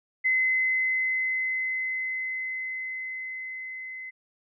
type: tone with level ramp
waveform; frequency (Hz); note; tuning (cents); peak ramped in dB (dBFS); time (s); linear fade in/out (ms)
sine; 2045; C7; -40; -20 to -36; 0.24-4.11; 20
effects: none